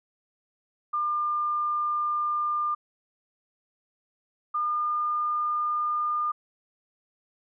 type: tone pair in turn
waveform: sine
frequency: 1200 / 1209.7 Hz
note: D6 / D#6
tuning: +37 / -49 cents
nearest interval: unison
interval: 14 cents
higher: second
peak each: -24 dBFS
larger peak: neither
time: 0.93-2.75 / 4.54-6.32 s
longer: first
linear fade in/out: 10 ms
effects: none